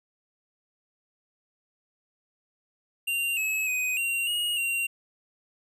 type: tone with pitch steps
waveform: square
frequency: 2776 / 2578 / 2504 / 2757 / 2877 / 2758 Hz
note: F7 / E7 / D#7 / F7 / F#7 / F7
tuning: -11 / -39 / +10 / -23 / -49 / -22 cents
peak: -26 dBFS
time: 3.07-4.87 s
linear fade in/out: 10 ms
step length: 300 ms
effects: none